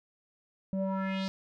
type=tone with low-pass filter sweep; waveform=square; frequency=191.6 Hz; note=G3; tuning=39 cents flat; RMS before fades=-32 dBFS; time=0.73-1.28 s; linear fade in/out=0 ms; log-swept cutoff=390 to 5100 Hz; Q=3; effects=none